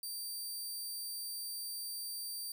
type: tone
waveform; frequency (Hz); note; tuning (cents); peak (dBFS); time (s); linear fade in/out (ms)
15% pulse; 4665; D8; -12; -33; 0.03-2.52; 2
effects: none